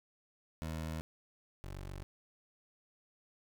20% pulse tone pair in turn, 79.7 / 47.39 Hz, D#2 / F#1, +42 / +42 cents, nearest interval major sixth, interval 900 cents, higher first, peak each -33 / -38 dBFS, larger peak first, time 0.62-1.01 / 1.64-2.03 s, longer neither, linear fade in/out 0 ms, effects none

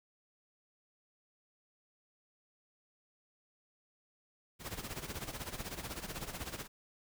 pink noise with tremolo, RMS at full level -40 dBFS, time 4.59-6.68 s, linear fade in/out 50 ms, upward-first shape sine, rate 16 Hz, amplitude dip 75%, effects none

